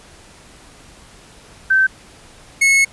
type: tone pair in turn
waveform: sine / 45% pulse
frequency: 1547 / 2188 Hz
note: G6 / C#7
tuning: -23 / -23 cents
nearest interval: tritone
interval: 600 cents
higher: second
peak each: -10 dBFS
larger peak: neither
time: 1.7-1.87 / 2.61-2.85 s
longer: second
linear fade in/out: 10 ms
effects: pink hiss -44 dBFS RMS until 2.92 s + resampled to 24000 Hz